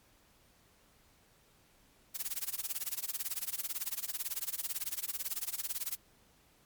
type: noise with tremolo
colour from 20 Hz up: blue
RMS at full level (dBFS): -34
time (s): 2.14-5.97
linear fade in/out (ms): 20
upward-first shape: sine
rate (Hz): 18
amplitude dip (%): 100
effects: pink hiss -66 dBFS RMS until 6.65 s + MP3 96 kbps